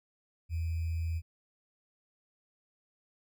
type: tone with sample-and-hold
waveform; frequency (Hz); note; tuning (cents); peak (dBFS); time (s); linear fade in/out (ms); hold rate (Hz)
sine; 82.41; E2; 0; -30; 0.49-1.22; 50; 2450
effects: none